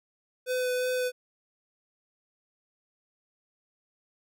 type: tone with vibrato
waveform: square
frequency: 503 Hz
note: B4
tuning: 32 cents sharp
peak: -27 dBFS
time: 0.46-1.12 s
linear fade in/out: 50 ms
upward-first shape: sine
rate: 2.8 Hz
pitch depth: 11 cents each way
effects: none